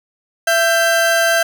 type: tone pair together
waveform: 40% pulse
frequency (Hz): 670 / 1573.9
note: E5 / G6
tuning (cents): +28 / +7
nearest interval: octave + minor third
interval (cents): 1479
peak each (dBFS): -14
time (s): 0.47-1.43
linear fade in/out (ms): 5
effects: none